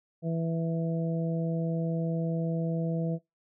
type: harmonic tone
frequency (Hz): 164.81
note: E3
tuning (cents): 0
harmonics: 1 / 2 / 3 / 4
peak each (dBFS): -28 / -38 / -36 / -38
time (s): 0.22-3.19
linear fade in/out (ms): 50
effects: noise-tail reverb RT60 0.2 s tail -23 dB re dry